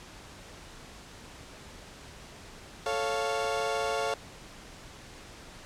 30% pulse chord, A augmented, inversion none, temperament equal, 440 / 554.4 / 698.5 Hz, A4 / C#5 / E#5, 0 / 0 / 0 cents, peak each -30 dBFS, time 2.86-4.14 s, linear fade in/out 2 ms, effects pink hiss -48 dBFS RMS until 5.65 s + low-pass 8000 Hz 12 dB/octave

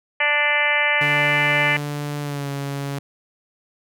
harmonic tone, 293.7 Hz, D4, in tune, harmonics 2 / 3 / 4 / 5 / 6 / 7 / 8 / 9 / 10, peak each -27 / -27 / -30 / -31 / -22 / -21 / -23 / -30 / -29 dBFS, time 0.2-1.77 s, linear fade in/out 5 ms
sawtooth tone with pitch glide, 146.1 to 140.15 Hz, D3 to C#3, -9 to +19 cents, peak -21 dBFS, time 1.01-2.99 s, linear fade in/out 5 ms, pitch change -72 cents, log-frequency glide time 2.21-2.49 s
effects none

